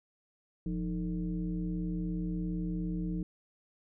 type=tone with frequency modulation; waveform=sine; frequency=174.61 Hz; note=F3; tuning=in tune; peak=-31 dBFS; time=0.66-3.23 s; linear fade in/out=2 ms; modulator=136 Hz; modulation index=0.98; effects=none